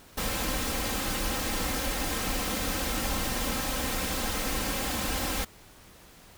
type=noise with comb filter; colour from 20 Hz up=pink; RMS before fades=-30 dBFS; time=0.17-5.45 s; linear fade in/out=10 ms; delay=3.8 ms; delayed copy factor=+0.6; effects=pink hiss -53 dBFS RMS until 6.37 s